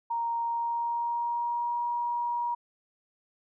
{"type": "tone with pitch glide", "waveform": "sine", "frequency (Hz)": [932.3, 954.1], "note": ["A#5", "A#5"], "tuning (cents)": [0, 40], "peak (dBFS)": -27, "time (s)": [0.1, 2.55], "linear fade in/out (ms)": 10, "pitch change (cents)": 40, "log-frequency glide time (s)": [0.42, 1.82], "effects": []}